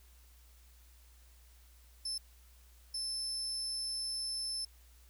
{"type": "tone bursts at uneven times", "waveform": "35% pulse", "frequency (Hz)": 5274, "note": "E8", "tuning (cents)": 0, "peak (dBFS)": -33, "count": 2, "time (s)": [[2.05, 2.18], [2.94, 4.65]], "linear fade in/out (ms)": 5, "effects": ["added 60 Hz sine -58 dBFS peak until 5.09 s", "white hiss -66 dBFS RMS until 5.09 s"]}